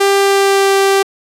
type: tone with pitch glide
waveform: sawtooth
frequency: 396.1 to 391.6 Hz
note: G4 to G4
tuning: +18 to -2 cents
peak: -5 dBFS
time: 0-1.03 s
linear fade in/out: 10 ms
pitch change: -20 cents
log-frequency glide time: 0.18-0.76 s
effects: low-pass 12000 Hz 12 dB/octave